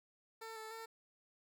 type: tone with pitch steps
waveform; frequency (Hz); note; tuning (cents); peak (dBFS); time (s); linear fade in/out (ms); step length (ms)
15% pulse; 448.4 / 439.1 / 450.5; A4 / A4 / A4; +33 / -4 / +41; -40; 0.41-0.86; 10; 150
effects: none